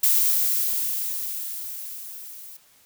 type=noise with level ramp; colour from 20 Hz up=violet; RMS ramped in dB=-18 to -42 dBFS; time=0.03-2.57 s; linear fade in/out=5 ms; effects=white hiss -57 dBFS RMS until 2.85 s